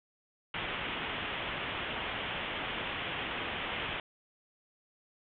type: low-pass noise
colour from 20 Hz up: white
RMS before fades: -37 dBFS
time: 0.54-4 s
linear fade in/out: 2 ms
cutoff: 3400 Hz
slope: 96 dB/octave
effects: none